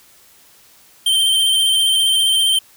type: tone with vibrato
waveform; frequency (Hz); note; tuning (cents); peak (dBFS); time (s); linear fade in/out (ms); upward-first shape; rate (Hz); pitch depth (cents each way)
square; 3132; G7; -2; -13; 1.06-2.59; 5; square; 15; 19
effects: white hiss -49 dBFS RMS until 2.76 s